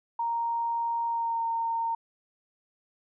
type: tone with pitch glide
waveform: sine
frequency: 931 to 917.7 Hz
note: A#5 to A#5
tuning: -2 to -27 cents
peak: -26 dBFS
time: 0.19-1.95 s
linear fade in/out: 5 ms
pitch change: -25 cents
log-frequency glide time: 1.07-1.42 s
effects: none